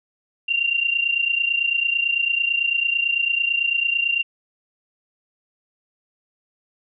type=tone pair together; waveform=sine; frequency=2765 / 2794 Hz; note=F7 / F7; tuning=-18 / 0 cents; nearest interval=unison; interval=18 cents; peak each=-20 / -23 dBFS; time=0.48-4.23 s; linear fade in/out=10 ms; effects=none